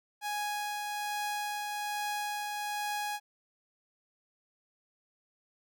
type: tone with tremolo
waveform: sawtooth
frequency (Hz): 830.6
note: G#5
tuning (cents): 0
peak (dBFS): -28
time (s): 0.21-3.2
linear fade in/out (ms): 50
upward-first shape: triangle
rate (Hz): 1.2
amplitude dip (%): 30
effects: none